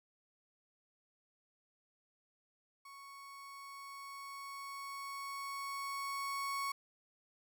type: tone with level ramp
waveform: 35% pulse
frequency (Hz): 1108.7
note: C#6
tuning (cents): 0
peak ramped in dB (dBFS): -50 to -34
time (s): 2.85-6.72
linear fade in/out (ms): 5
effects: none